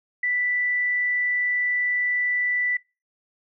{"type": "tone", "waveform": "sine", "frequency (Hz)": 1975.5, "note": "B6", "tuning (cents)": 0, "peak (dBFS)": -21, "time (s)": [0.23, 2.77], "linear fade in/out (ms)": 5, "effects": ["noise-tail reverb RT60 0.3 s tail -24 dB re dry"]}